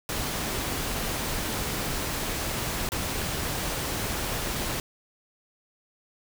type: noise with dropouts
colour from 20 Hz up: pink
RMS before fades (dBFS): -30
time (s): 0.09-4.8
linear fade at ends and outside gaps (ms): 1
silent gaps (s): 2.89-2.919
effects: none